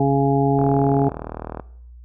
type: harmonic tone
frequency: 138.59 Hz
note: C#3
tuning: in tune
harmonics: 1 / 2 / 3 / 5 / 6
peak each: -19 / -20 / -21 / -24 / -24 dBFS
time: 0-1.09 s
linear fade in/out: 5 ms
type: click train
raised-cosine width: 1 ms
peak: -15 dBFS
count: 41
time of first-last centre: 0.59-1.598 s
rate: 39.7 Hz
effects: noise-tail reverb RT60 0.7 s tail -20 dB re dry + added 60 Hz sine -39 dBFS peak until 2.04 s